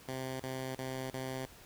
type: tone bursts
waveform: 10% pulse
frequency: 130.81 Hz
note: C3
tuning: in tune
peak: -29 dBFS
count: 4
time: 0.08-1.456 s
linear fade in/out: 5 ms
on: 320 ms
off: 32 ms
effects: pink hiss -56 dBFS RMS until 1.65 s